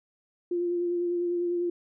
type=tone with vibrato; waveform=sine; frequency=349.2 Hz; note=F4; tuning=in tune; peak=-25 dBFS; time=0.51-1.7 s; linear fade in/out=5 ms; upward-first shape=triangle; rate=10 Hz; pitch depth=24 cents each way; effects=none